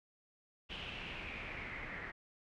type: noise with low-pass filter sweep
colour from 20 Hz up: pink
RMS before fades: -45 dBFS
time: 0.69-2.12 s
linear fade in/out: 20 ms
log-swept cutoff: 3000 to 1900 Hz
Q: 5.6
effects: none